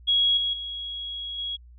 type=tone with level steps; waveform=sine; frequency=3318 Hz; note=G#7; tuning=2 cents flat; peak=-18 / -23 / -31 / -28 dBFS; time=0.07-1.57 s; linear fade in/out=20 ms; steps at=0.37 / 0.53 / 1.38 s; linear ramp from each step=5 ms; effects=added 60 Hz sine -46 dBFS peak until 1.78 s